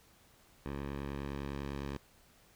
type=tone with low-pass filter sweep; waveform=10% pulse; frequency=69.9 Hz; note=C#2; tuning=15 cents sharp; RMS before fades=-40 dBFS; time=0.66-1.97 s; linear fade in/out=0 ms; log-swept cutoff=2500 to 5200 Hz; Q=0.7; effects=pink hiss -64 dBFS RMS until 2.55 s